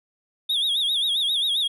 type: tone with vibrato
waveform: triangle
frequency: 3520 Hz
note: A7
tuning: in tune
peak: -19 dBFS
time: 0.49-1.68 s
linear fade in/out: 10 ms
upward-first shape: sine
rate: 7.5 Hz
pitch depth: 140 cents each way
effects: none